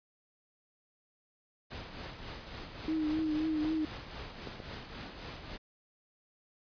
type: noise with tremolo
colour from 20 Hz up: pink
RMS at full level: -42 dBFS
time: 1.7-5.58 s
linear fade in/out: 20 ms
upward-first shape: triangle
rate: 3.7 Hz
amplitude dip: 55%
type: tone with vibrato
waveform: sine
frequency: 311.1 Hz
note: D#4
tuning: in tune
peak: -29 dBFS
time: 2.88-3.85 s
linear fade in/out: 2 ms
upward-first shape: triangle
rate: 3.8 Hz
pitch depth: 50 cents each way
type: clicks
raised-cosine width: 2 ms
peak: -29 dBFS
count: 4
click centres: 3.19 / 3.647 / 4.473 / 4.602 s
effects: resampled to 11025 Hz